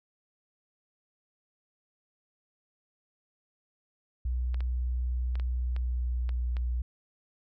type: tone with pitch glide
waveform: sine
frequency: 61.74 to 60.78 Hz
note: B1 to B1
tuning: 0 to -27 cents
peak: -27 dBFS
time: 4.25-6.82 s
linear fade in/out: 5 ms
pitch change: -27 cents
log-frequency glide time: 5.58-6.41 s
type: clicks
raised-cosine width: 0.3 ms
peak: -28 dBFS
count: 7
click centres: 4.544 / 4.606 / 5.355 / 5.398 / 5.764 / 6.292 / 6.568 s
effects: none